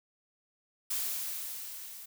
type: noise with level ramp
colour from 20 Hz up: blue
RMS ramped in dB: -32 to -47 dBFS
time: 0.9-2.06 s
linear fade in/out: 10 ms
effects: none